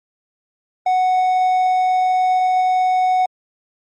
triangle tone, 740 Hz, F#5, in tune, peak -11 dBFS, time 0.86-3.26 s, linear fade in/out 5 ms, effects MP3 32 kbps

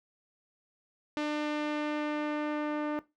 sawtooth tone with low-pass filter sweep, 299.4 Hz, D4, 33 cents sharp, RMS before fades -32 dBFS, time 1.17-2.99 s, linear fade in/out 0 ms, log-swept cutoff 4000 to 1500 Hz, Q 0.89, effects noise-tail reverb RT60 0.2 s tail -17 dB re dry

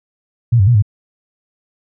sine tone with pitch steps, 118.2 / 96.6 / 121.2 / 103.9 Hz, A#2 / G2 / B2 / G#2, +24 / -25 / -32 / +1 cents, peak -7 dBFS, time 0.52-0.824 s, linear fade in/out 10 ms, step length 76 ms, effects none

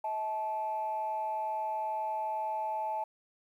sine tone pair together, 641 / 868.9 Hz, E5 / A5, -49 / -22 cents, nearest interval perfect fourth, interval 527 cents, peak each -37 / -31 dBFS, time 0.04-3.04 s, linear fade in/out 5 ms, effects tanh soft clip ceiling -26 dBFS + 11-bit

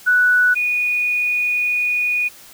sine tone pair in turn, 1480 / 2463 Hz, F#6 / D#7, 0 / -18 cents, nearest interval major sixth, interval 882 cents, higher second, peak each -11 / -16 dBFS, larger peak first, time 0.06-0.55 / 0.55-2.29 s, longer second, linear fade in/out 20 ms, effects white hiss -43 dBFS RMS until 2.53 s

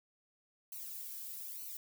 violet noise with flanger, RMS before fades -45 dBFS, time 0.72-1.77 s, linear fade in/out 2 ms, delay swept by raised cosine 0.57 to 2.17 ms, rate 1.1 Hz, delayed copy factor -0.95, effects none

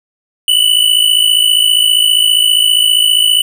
square tone pair together, 2949 / 3004 Hz, F#7 / F#7, -6 / +26 cents, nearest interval unison, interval 32 cents, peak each -11 dBFS, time 0.48-3.42 s, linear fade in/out 2 ms, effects none

